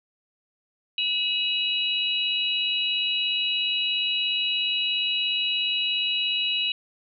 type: tone cluster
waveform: sine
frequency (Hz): 2565 / 2911 / 3908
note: E7 / F#7 / B7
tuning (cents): -48 / -29 / -19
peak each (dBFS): -29 / -25 / -28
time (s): 0.98-6.72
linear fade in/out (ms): 2
effects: none